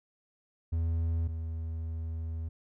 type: tone pair in turn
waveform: triangle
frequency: 82.41 / 81.23 Hz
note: E2 / E2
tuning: 0 / -25 cents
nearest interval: unison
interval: 25 cents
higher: first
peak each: -25 / -31 dBFS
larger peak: first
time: 0.72-1.28 / 1.28-2.49 s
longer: second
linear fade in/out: 10 ms
effects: none